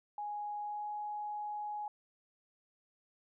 sine tone with pitch glide, 830.6 to 836.4 Hz, G#5 to G#5, 0 to +12 cents, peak -37 dBFS, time 0.18-1.88 s, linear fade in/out 2 ms, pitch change +12 cents, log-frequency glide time 0.59-0.86 s, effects none

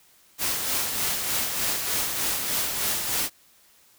white noise with tremolo, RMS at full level -25 dBFS, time 0.38-3.3 s, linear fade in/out 50 ms, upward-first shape sine, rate 3.3 Hz, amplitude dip 40%, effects white hiss -58 dBFS RMS until 3.98 s

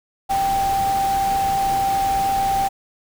sine tone in noise, 784 Hz, G5, in tune, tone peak -17 dBFS, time 0.29-2.69 s, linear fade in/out 20 ms, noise pink, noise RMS -30 dBFS, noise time 0.29-2.69 s, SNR +10 dB, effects none

